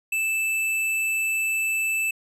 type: tone with hard clipping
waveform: sine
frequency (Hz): 2637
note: E7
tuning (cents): 0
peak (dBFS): -23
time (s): 0.12-2.11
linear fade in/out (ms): 5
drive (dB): 17
effects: resampled to 32000 Hz